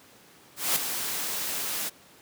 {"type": "noise with ADSR envelope", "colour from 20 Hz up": "white", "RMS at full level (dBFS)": -23, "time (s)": [0.56, 1.9], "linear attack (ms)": 200, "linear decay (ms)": 7, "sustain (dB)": -8, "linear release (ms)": 21, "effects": ["pink hiss -54 dBFS RMS until 2.21 s", "high-pass 150 Hz 12 dB/octave"]}